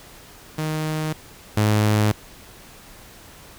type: tone pair in turn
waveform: sawtooth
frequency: 155.56 / 106.16 Hz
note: D#3 / G#2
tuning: 0 / +38 cents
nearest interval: perfect fifth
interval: 662 cents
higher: first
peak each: -19 / -12 dBFS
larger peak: second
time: 0.58-1.13 / 1.57-2.12 s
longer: neither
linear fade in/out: 5 ms
effects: pink hiss -45 dBFS RMS until 3.58 s